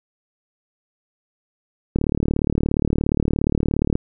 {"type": "click train", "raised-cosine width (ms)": 3, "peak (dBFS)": -6, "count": 75, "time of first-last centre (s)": [1.96, 3.955], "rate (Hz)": 37.1, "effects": []}